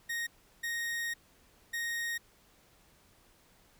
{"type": "tone bursts at uneven times", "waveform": "40% pulse", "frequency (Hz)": 1864.7, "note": "A#6", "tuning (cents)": 0, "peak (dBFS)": -32, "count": 3, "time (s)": [[0.09, 0.27], [0.63, 1.14], [1.73, 2.18]], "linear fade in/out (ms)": 10, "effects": ["pink hiss -64 dBFS RMS until 3.79 s"]}